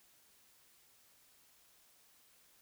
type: silence
effects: white hiss -67 dBFS RMS until 2.61 s